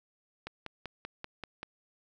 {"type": "click train", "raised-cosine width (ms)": 0.3, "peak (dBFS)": -23, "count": 7, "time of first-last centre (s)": [0.47, 1.631], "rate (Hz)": 5.17, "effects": []}